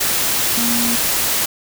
sine tone in noise, 235.6 Hz, A#3, 19 cents sharp, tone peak -20 dBFS, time 0.57-0.96 s, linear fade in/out 10 ms, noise white, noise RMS -18 dBFS, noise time 0-1.46 s, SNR -5 dB, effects none

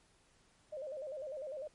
sine tone with vibrato, 570 Hz, C#5, 48 cents sharp, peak -40 dBFS, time 0.72-1.68 s, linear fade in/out 10 ms, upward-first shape square, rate 10 Hz, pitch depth 120 cents each way, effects pink hiss -69 dBFS RMS until 1.74 s + MP3 48 kbps

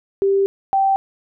sine tone pair in turn, 393 / 778.5 Hz, G4 / G5, +4 / -12 cents, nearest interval octave, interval 1184 cents, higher second, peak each -13 dBFS, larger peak neither, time 0.22-0.46 / 0.73-0.96 s, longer first, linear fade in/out 0 ms, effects none

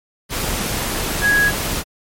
sine tone in noise, 1661.2 Hz, G#6, in tune, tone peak -12 dBFS, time 1.21-1.52 s, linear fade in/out 50 ms, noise pink, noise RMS -22 dBFS, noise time 0.29-1.84 s, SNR +7 dB, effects MP3 64 kbps

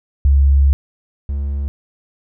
sine / triangle tone pair in turn, 69.3 / 70.23 Hz, C#2 / C#2, 0 / +23 cents, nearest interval unison, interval 23 cents, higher second, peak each -8 / -16 dBFS, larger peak first, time 0.25-0.73 / 1.29-1.68 s, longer first, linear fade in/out 0 ms, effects none

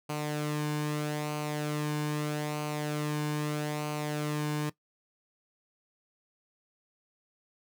sawtooth tone with flanger, 150 Hz, D3, 37 cents sharp, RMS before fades -32 dBFS, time 0.09-4.7 s, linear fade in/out 10 ms, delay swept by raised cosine 0.56 to 1.56 ms, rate 0.79 Hz, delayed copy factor -0.5, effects noise-tail reverb RT60 0.1 s tail -18 dB re dry

